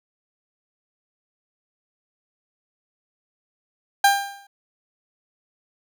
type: tone with exponential decay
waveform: 30% pulse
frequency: 798 Hz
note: G5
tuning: 31 cents sharp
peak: -8 dBFS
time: 4.04-4.47 s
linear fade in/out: 5 ms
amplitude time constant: 93 ms
effects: none